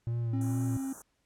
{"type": "tone with vibrato", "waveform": "triangle", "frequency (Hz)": 115.1, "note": "A#2", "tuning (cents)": -22, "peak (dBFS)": -27, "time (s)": [0.07, 0.77], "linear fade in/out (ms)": 0, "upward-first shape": "sine", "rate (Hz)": 2.3, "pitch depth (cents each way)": 49}
{"type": "tone", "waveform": "triangle", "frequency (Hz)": 267.8, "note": "C4", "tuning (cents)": 40, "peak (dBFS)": -30, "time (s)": [0.33, 0.93], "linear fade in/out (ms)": 5}
{"type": "band-stop noise", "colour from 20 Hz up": "white", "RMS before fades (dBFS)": -45, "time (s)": [0.41, 1.02], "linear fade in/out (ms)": 2, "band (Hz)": [1600, 6000], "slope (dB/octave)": 96}
{"effects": ["pink hiss -75 dBFS RMS until 1.25 s", "low-pass 10000 Hz 12 dB/octave"]}